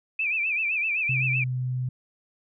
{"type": "tone with vibrato", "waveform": "sine", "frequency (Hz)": 2489, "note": "D#7", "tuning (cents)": 0, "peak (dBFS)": -23, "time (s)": [0.19, 1.44], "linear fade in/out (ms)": 5, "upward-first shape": "sine", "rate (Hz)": 7.8, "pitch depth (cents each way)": 120}
{"type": "tone with pitch glide", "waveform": "sine", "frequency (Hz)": [130, 126.81], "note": ["C3", "B2"], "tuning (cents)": [-11, 46], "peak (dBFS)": -25, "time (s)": [1.09, 1.89], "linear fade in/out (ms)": 5, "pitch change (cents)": -43, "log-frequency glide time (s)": [1.25, 1.5]}
{"effects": []}